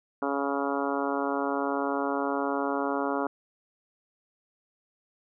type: harmonic tone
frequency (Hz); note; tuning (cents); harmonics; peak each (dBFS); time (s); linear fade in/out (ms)
139.9; C#3; +16; 2 / 3 / 4 / 5 / 6 / 7 / 8 / 9 / 10; -31 / -33 / -34 / -35 / -36 / -36 / -37 / -38 / -38; 0.22-3.27; 2
effects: none